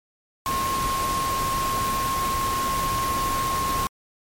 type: tone in noise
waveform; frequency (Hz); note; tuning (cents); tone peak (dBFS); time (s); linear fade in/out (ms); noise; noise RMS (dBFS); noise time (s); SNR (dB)
sine; 1073; C6; +43; -23; 0.46-3.87; 0; pink; -29; 0.46-3.87; +3
effects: MP3 64 kbps